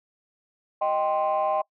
sine chord, C minor, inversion first, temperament equal, 622.3 / 784 / 1046.5 Hz, Eb5 / G5 / C6, 0 / 0 / 0 cents, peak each -24 / -24 / -27 dBFS, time 0.81-1.62 s, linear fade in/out 10 ms, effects noise-tail reverb RT60 0.1 s tail -23 dB re dry + tanh soft clip ceiling -16 dBFS

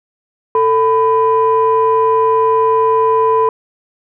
sine tone pair together, 444.9 / 1000 Hz, A4 / B5, +19 / +21 cents, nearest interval octave + major second, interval 1402 cents, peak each -11 dBFS, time 0.55-3.49 s, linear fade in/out 2 ms, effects tanh soft clip ceiling -3 dBFS

